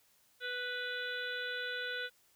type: harmonic tone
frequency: 493.9 Hz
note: B4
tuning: in tune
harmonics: 1 / 3 / 4 / 5 / 6 / 7 / 8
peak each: -44 / -38 / -50 / -50 / -50 / -45 / -48 dBFS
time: 0.4-2.1 s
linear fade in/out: 50 ms
effects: white hiss -69 dBFS RMS until 2.35 s